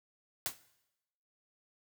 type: noise with exponential decay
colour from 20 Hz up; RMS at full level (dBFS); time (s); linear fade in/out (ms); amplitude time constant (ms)
white; -31; 0.46-0.58; 0; 25
effects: noise-tail reverb RT60 0.9 s tail -18 dB re dry